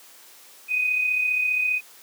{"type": "tone with amplitude modulation", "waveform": "sine", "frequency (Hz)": 2498, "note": "D#7", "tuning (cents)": 6, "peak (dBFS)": -18, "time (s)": [0.68, 1.81], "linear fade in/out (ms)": 50, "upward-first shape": "sine", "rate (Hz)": 35, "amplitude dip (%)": 45, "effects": ["white hiss -49 dBFS RMS until 2.02 s", "high-pass 300 Hz 12 dB/octave"]}